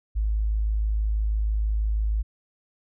sine tone, 53.1 Hz, G#1, 39 cents sharp, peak -21 dBFS, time 0.15-2.23 s, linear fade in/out 20 ms, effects none

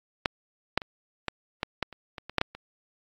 clicks, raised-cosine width 0.3 ms, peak -7 / -6 / -22 / -12 / -10 / -10 / -28 / -21 / -22 / -6 / -7 / -25 dBFS, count 12, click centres 0.258 / 0.776 / 0.818 / 1.283 / 1.631 / 1.827 / 1.927 / 2.182 / 2.296 / 2.383 / 2.414 / 2.55 s, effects AAC 64 kbps

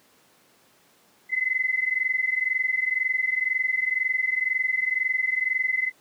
sine tone pair together, 2026 / 2048 Hz, B6 / C7, +44 / -38 cents, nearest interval unison, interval 18 cents, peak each -25 dBFS, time 1.29-5.92 s, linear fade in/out 50 ms, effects pink hiss -59 dBFS RMS until 6 s + high-pass 200 Hz 12 dB/octave

